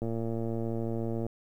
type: click train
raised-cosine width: 2 ms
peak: -21 dBFS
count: 143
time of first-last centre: 0.02-1.266 s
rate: 114 Hz
effects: 10-bit